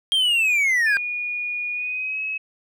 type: linear sweep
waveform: triangle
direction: down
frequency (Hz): 3230 to 1570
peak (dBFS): -15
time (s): 0.12-0.97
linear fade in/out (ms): 0
type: tone with pitch glide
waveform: sine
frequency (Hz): 2447 to 2567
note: D#7 to E7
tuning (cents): -29 to -47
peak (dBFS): -24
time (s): 0.86-2.38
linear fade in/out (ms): 10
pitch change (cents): +82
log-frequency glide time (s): 1.73-2.21
effects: none